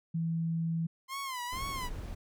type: tone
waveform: sine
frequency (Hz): 164.81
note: E3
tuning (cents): 0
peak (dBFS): -29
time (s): 0.14-0.87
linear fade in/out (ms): 10
type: tone with vibrato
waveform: sawtooth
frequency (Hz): 1037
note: C6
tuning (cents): -16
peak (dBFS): -32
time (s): 1.08-1.9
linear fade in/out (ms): 50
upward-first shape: sine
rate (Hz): 2.1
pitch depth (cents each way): 120
type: noise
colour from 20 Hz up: brown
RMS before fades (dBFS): -40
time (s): 1.52-2.15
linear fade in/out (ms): 10
effects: none